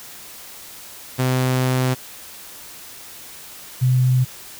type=tone pair in turn; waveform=sawtooth / sine; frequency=128.5 / 127.54 Hz; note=C3 / C3; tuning=-31 / -44 cents; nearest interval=unison; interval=13 cents; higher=first; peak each=-13 dBFS; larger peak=neither; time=1.18-1.95 / 3.81-4.25 s; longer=first; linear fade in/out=20 ms; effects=white hiss -39 dBFS RMS until 4.59 s